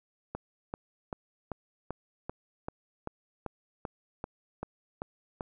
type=click train; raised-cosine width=1 ms; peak=-21 dBFS; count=14; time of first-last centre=0.35-5.408 s; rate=2.57 Hz; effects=none